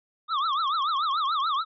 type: tone with vibrato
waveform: square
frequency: 1198 Hz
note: D6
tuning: 34 cents sharp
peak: -24 dBFS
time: 0.28-1.65 s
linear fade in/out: 50 ms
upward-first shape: triangle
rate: 6.9 Hz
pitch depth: 230 cents each way
effects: resampled to 11025 Hz